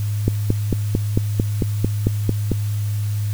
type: click train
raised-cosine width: 3 ms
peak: -4 dBFS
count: 11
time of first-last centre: 0.28-2.517 s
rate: 4.47 Hz
effects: added 104 Hz sine -19 dBFS peak until 3.33 s + white hiss -40 dBFS RMS until 3.33 s